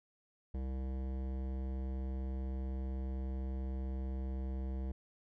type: tone with hard clipping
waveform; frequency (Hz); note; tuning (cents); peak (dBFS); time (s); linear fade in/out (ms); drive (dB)
sine; 65.41; C2; 0; -38; 0.54-4.92; 5; 16
effects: none